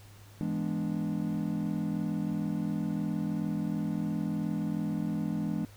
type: chord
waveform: triangle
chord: E dominant seventh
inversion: none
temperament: equal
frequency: 164.81 / 207.7 / 246.9 / 293.7 Hz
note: E3 / G#3 / B3 / D4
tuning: 0 / 0 / 0 / 0 cents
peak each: -32 / -31 / -36 / -34 dBFS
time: 0.41-5.65 s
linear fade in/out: 0 ms
effects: added 102 Hz sine -51 dBFS peak until 5.76 s + pink hiss -57 dBFS RMS until 5.76 s